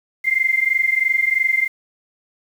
sine tone pair together, 2084 / 2107 Hz, C7 / C7, -7 / +12 cents, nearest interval unison, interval 19 cents, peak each -18 dBFS, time 0.24-1.68 s, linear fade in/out 20 ms, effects 7-bit

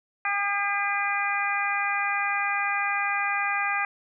harmonic tone with a mistuned harmonic, 402.4 Hz, G4, 45 cents sharp, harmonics 2 / 3 / 4 / 5 / 6, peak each -30 / -30 / -30 / -30 / -30 dBFS, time 0.25-3.85 s, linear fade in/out 2 ms, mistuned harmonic 3, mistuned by +16 cents, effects none

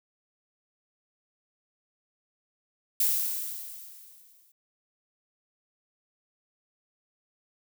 violet noise with exponential decay, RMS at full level -23 dBFS, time 3-4.52 s, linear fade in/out 5 ms, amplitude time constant 330 ms, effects none

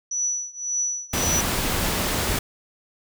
sine tone with tremolo, 5920 Hz, F#8, in tune, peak -20 dBFS, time 0.11-1.41 s, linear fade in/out 5 ms, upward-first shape triangle, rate 1.8 Hz, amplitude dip 95%
pink noise, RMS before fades -24 dBFS, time 1.13-2.39 s, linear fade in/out 5 ms
effects none

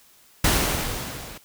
pink noise with level ramp, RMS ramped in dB -18 to -40 dBFS, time 0.44-1.38 s, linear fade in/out 5 ms, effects white hiss -55 dBFS RMS until 1.44 s

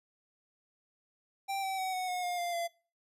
square tone with pitch steps, 784 / 768.8 / 753.8 / 739.1 / 724.8 / 710.7 / 696.9 / 683.3 Hz, G5 / G5 / F#5 / F#5 / F#5 / F5 / F5 / F5, 0 / -34 / +32 / -2 / -36 / +30 / -4 / -38 cents, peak -33 dBFS, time 1.48-2.68 s, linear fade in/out 20 ms, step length 150 ms, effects noise-tail reverb RT60 0.4 s tail -23 dB re dry + resampled to 32000 Hz

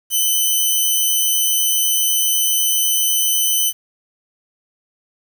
5% pulse tone, 3028 Hz, F#7, 39 cents sharp, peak -6 dBFS, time 0.1-3.73 s, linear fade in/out 50 ms, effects 7-bit

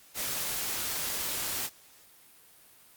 white noise, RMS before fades -33 dBFS, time 0.14-1.7 s, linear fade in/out 50 ms, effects white hiss -57 dBFS RMS until 2.96 s + Opus 48 kbps

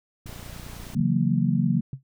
click train, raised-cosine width 5 ms, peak -29 dBFS, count 23, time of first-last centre 0.26-1.003 s, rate 29.6 Hz
pink noise, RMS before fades -43 dBFS, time 0.26-0.95 s, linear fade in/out 5 ms
sine chord, F# dominant seventh, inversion second, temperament just, 138.75 / 166.5 / 185 / 231.2 Hz, C#3 / E3 / F#3 / A#3, +2 / +18 / 0 / -14 cents, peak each -25 dBFS, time 0.95-1.81 s, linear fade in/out 10 ms
sine tone with exponential decay, 133.6 Hz, C3, 36 cents sharp, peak -25 dBFS, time 1.93-2.03 s, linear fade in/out 2 ms, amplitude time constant 20 ms
effects none

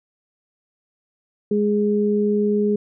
sine tone pair together, 207.7 / 415.4 Hz, G#3 / G#4, 0 / 0 cents, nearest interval octave, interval 1200 cents, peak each -19 dBFS, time 1.51-2.76 s, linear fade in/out 5 ms, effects none

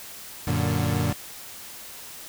30% pulse chord, Gb augmented, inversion none, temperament equal, 92.5 / 116.54 / 146.83 Hz, Gb2 / Bb2 / D3, 0 / 0 / 0 cents, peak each -24 dBFS, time 0.47-1.13 s, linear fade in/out 5 ms, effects white hiss -41 dBFS RMS until 2.28 s

